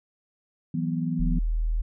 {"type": "chord", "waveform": "sine", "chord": "E suspended second", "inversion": "none", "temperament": "just", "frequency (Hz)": [164.81, 185.42, 247.2], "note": ["E3", "F#3", "B3"], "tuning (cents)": [0, 4, 2], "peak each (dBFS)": [-27, -32, -29], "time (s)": [0.74, 1.39], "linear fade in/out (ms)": 5}
{"type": "tone", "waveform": "sine", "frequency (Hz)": 40.13, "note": "E1", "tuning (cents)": -46, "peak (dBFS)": -22, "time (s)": [1.19, 1.82], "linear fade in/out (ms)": 10}
{"effects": []}